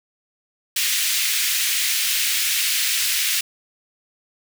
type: high-pass noise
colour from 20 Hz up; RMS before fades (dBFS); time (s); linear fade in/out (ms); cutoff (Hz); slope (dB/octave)
pink; -21; 0.76-3.41; 5; 2100; 24
effects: none